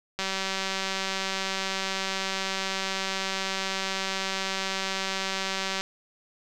click train, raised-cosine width 0.2 ms, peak -12 dBFS, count 1080, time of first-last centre 0.19-5.81 s, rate 192 Hz, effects none

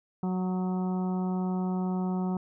harmonic tone with a mistuned harmonic, 184.4 Hz, F#3, 6 cents flat, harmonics 1 / 2 / 3 / 4 / 5 / 6 / 7, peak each -27 / -37 / -48 / -40 / -43 / -50 / -49 dBFS, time 0.23-2.37 s, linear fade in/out 2 ms, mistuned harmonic 7, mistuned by -21 cents, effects none

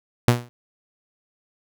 sawtooth tone with exponential decay, 120.6 Hz, B2, 41 cents flat, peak -6 dBFS, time 0.28-0.49 s, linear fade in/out 0 ms, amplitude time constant 45 ms, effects none

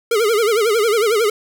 square tone with vibrato, 438.4 Hz, A4, 6 cents flat, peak -14 dBFS, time 0.11-1.3 s, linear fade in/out 5 ms, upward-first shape sine, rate 11 Hz, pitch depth 140 cents each way, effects none

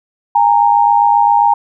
sine tone pair together, 818 / 925.5 Hz, G#5 / A#5, -26 / -13 cents, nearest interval major second, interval 213 cents, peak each -10 dBFS, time 0.35-1.54 s, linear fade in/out 5 ms, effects none

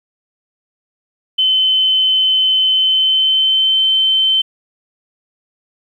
sine tone with pitch glide, 3057 to 3087 Hz, G7 to G7, -44 to -27 cents, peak -10 dBFS, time 1.38-4.42 s, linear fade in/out 10 ms, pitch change +17 cents, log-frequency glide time 2.7-3.75 s, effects 8-bit

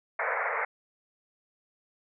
white band-pass noise, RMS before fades -30 dBFS, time 0.19-0.65 s, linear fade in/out 5 ms, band 450 to 2200 Hz, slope 96 dB/octave, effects none

